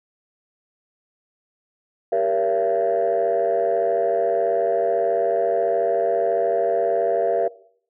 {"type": "chord", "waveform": "sine", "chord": "G diminished seventh", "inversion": "none", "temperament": "just", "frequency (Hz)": [392, 470.4, 564.5, 677.4], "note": ["G4", "Bb4", "Db5", "Fb5"], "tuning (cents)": [0, 16, 31, 47], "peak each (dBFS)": [-25, -21, -24, -20], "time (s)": [2.12, 7.48], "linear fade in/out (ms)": 5, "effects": ["noise-tail reverb RT60 0.6 s tail -19 dB re dry", "tanh soft clip ceiling -12 dBFS"]}